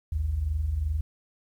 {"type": "tone pair together", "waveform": "sine", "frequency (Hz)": [55.06, 77.78], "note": ["A1", "D#2"], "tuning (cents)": [2, 0], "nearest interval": "tritone", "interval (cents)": 598, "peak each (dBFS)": [-31, -25], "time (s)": [0.12, 1.01], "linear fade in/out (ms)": 5, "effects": ["tanh soft clip ceiling -17 dBFS", "10-bit"]}